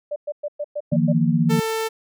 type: tone bursts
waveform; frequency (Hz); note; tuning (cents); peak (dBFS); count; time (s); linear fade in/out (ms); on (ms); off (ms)
sine; 589; D5; +5; -23; 7; 0.11-1.127; 10; 51; 110
type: chord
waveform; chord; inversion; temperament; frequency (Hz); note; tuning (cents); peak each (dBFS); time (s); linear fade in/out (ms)
sine; Eb suspended second; none; equal with one note detuned; 155.56 / 171.71 / 233.1; Eb3 / F3 / Bb3; 0 / -29 / 0; -20; 0.92-1.6; 5
type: tone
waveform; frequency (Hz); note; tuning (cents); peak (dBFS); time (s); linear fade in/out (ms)
sawtooth; 445.3; A4; +21; -18; 1.49-1.89; 20
effects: none